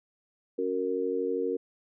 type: chord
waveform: sine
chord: F# major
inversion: second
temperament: just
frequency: 277.5 / 370 / 462.5 Hz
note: C#4 / F#4 / A#4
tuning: +2 / 0 / -14 cents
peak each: -34 / -32 / -29 dBFS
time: 0.58-1.57 s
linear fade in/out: 10 ms
effects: none